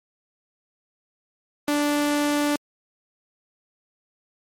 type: tone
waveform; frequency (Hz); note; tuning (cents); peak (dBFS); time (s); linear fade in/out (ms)
sawtooth; 292.6; D4; -6; -16; 1.68-2.56; 2
effects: MP3 64 kbps